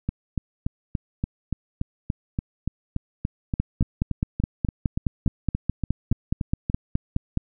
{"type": "two click trains", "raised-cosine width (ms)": 5, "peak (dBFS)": [-12, -9], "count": [24, 19], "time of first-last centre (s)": [[0.09, 6.699], [3.6, 7.374]], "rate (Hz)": [3.48, 4.77], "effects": []}